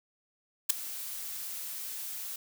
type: noise with ADSR envelope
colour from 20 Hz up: blue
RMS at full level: -20 dBFS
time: 0.69-2.36 s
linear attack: 13 ms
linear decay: 5 ms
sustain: -19 dB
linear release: 4 ms
effects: none